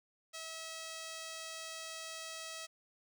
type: tone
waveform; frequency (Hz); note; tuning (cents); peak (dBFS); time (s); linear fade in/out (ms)
5% pulse; 646; E5; -35; -32; 0.33-2.67; 20
effects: none